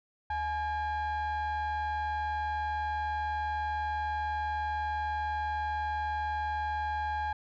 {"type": "tone with frequency modulation", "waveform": "sine", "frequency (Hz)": 846, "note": "G#5", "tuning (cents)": 32, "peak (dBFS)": -27, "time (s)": [0.3, 7.33], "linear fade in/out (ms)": 5, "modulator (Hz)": 772, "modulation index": 0.73, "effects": ["tanh soft clip ceiling -29 dBFS"]}